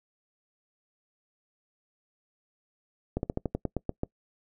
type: slowing click train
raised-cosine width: 2 ms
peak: -15 dBFS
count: 10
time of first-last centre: 3.17-4.034 s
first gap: 61 ms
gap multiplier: 1.11
effects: noise-tail reverb RT60 0.1 s tail -24 dB re dry